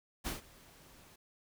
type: noise with ADSR envelope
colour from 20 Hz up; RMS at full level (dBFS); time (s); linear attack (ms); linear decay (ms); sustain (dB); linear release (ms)
pink; -37; 0.24-1.16; 29; 140; -22; 7
effects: none